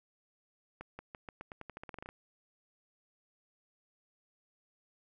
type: accelerating click train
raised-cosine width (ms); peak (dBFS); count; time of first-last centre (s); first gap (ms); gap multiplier
0.5; -29; 16; 0.81-2.09; 180; 0.88
effects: none